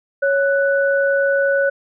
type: tone pair together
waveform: sine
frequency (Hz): 554.4 / 1485.6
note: C#5 / F#6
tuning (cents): 0 / +7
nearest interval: octave + perfect fourth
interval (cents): 1707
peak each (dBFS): -15 / -19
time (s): 0.22-1.7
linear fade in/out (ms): 10
effects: none